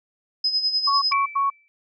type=tone with tremolo; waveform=sine; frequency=5060 Hz; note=D#8; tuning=28 cents sharp; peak=-17 dBFS; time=0.44-1.13 s; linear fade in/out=5 ms; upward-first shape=sine; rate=10 Hz; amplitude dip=65%
type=tone bursts; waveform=sine; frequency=1109 Hz; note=C#6; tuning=in tune; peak=-18 dBFS; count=3; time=0.87-1.502 s; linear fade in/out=10 ms; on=150 ms; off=91 ms
type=tone with exponential decay; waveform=sine; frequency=2322 Hz; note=D7; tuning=20 cents flat; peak=-21 dBFS; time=1.12-1.68 s; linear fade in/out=0 ms; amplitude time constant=120 ms
effects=none